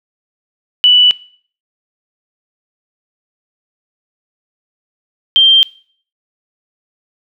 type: tone pair in turn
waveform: sine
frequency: 2965 / 3160 Hz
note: F#7 / G7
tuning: +3 / +13 cents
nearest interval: minor second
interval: 110 cents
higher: second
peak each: -4 dBFS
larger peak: neither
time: 0.84-1.11 / 5.36-5.63 s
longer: neither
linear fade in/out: 0 ms
effects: noise-tail reverb RT60 0.5 s tail -21 dB re dry